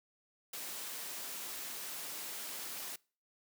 white noise, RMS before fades -43 dBFS, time 0.53-2.96 s, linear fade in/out 5 ms, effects noise-tail reverb RT60 0.4 s tail -25 dB re dry + high-pass 200 Hz 12 dB/octave

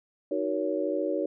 sine chord, D# minor seventh, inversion none, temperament just, 311.1 / 373.4 / 466.7 / 560 Hz, D#4 / F#4 / A#4 / C#5, 0 / +16 / +2 / +18 cents, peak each -31 / -32 / -33 / -30 dBFS, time 0.31-1.26 s, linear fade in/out 5 ms, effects none

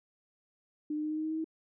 sine tone with pitch steps, 301.1 / 303.7 / 306.4 / 309 / 311.7 / 314.4 / 317.2 / 319.9 Hz, D4 / D#4 / D#4 / D#4 / D#4 / D#4 / D#4 / D#4, +43 / -42 / -27 / -12 / +3 / +18 / +33 / +48 cents, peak -31 dBFS, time 0.9-1.444 s, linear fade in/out 5 ms, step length 68 ms, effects none

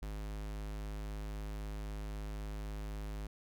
square tone, 51.91 Hz, G#1, in tune, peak -40 dBFS, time 0.02-3.27 s, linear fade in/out 5 ms, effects none

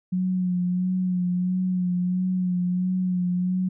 sine tone with vibrato, 181.7 Hz, F#3, 31 cents flat, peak -21 dBFS, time 0.12-3.69 s, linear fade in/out 10 ms, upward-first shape sine, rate 1.5 Hz, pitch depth 31 cents each way, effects none

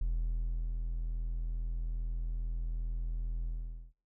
triangle tone with ADSR envelope, 41.2 Hz, E1, in tune, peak -26 dBFS, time 0.01-3.93 s, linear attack 4 ms, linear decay 720 ms, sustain -4 dB, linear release 470 ms, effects noise-tail reverb RT60 0.3 s tail -20 dB re dry + tanh soft clip ceiling -23 dBFS

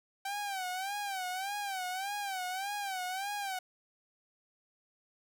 sawtooth tone with vibrato, 774 Hz, G5, 22 cents flat, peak -31 dBFS, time 0.25-3.59 s, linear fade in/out 5 ms, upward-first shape sine, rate 1.7 Hz, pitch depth 110 cents each way, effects none

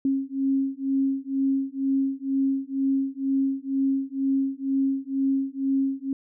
sine beating tone pair, 269.7 / 271.8 Hz, C#4 / C#4, -47 / -34 cents, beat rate 2.1 Hz, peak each -25 dBFS, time 0.05-6.13 s, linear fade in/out 2 ms, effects none

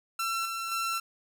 sawtooth tone with tremolo, 1348 Hz, E6, 38 cents sharp, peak -25 dBFS, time 0.19-1 s, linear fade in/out 5 ms, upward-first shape square, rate 1.9 Hz, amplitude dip 35%, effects none

